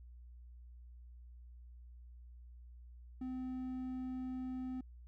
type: tone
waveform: triangle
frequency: 256.4 Hz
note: C4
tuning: 35 cents flat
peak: -37 dBFS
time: 3.21-4.81 s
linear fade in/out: 5 ms
effects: added 60 Hz sine -52 dBFS peak until 5.07 s